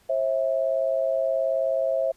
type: tone pair together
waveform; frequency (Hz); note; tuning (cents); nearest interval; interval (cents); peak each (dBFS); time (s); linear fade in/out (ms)
sine; 535.1 / 654; C5 / E5; +39 / -14; minor third; 347; -24; 0.09-2.12; 10
effects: pink hiss -60 dBFS RMS until 2.16 s + resampled to 32000 Hz